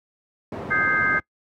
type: low-pass noise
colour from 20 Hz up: white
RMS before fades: -32 dBFS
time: 0.52-1.2 s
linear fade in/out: 2 ms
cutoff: 600 Hz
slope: 12 dB/octave
type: chord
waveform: sine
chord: Ab major seventh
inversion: second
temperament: equal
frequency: 1244.5 / 1568 / 1661.2 / 2093 Hz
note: Eb6 / G6 / Ab6 / C7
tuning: 0 / 0 / 0 / 0 cents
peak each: -26 / -21 / -27 / -25 dBFS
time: 0.7-1.2 s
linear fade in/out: 20 ms
effects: noise-tail reverb RT60 0.1 s tail -22 dB re dry + high-pass 80 Hz 12 dB/octave